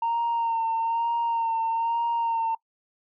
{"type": "tone with vibrato", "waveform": "sine", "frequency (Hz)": 920, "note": "A#5", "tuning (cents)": -23, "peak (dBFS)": -21, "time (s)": [0.02, 2.55], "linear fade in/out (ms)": 5, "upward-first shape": "sine", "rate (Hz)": 1.1, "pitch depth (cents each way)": 28, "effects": ["noise-tail reverb RT60 0.1 s tail -23 dB re dry", "tanh soft clip ceiling -20 dBFS"]}